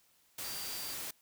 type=tone in noise; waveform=sine; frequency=4699 Hz; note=D8; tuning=in tune; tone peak=-45 dBFS; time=0.44-0.94 s; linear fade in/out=5 ms; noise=white; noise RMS=-41 dBFS; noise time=0.38-1.11 s; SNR=-7 dB; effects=white hiss -69 dBFS RMS until 1.21 s